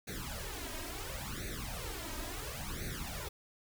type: noise with flanger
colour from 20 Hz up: pink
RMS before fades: -41 dBFS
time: 0.07-3.29 s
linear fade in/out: 10 ms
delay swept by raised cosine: 0.48 to 3.18 ms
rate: 0.72 Hz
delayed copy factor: +1
effects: none